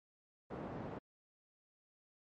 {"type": "band-pass noise", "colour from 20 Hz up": "pink", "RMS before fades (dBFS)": -45, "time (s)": [0.5, 0.99], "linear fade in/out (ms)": 10, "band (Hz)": [120, 900], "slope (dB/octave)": 12, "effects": ["MP3 48 kbps"]}